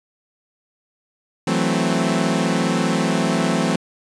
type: chord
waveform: sawtooth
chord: F# half-diminished seventh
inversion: third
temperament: equal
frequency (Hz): 164.81 / 185 / 220 / 261.6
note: E3 / F#3 / A3 / C4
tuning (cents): 0 / 0 / 0 / 0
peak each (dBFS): -19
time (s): 1.47-3.76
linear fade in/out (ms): 5
effects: resampled to 22050 Hz